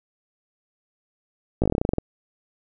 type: slowing click train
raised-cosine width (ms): 2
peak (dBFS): -8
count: 13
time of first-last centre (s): 1.62-1.984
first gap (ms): 17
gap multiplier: 1.1
effects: none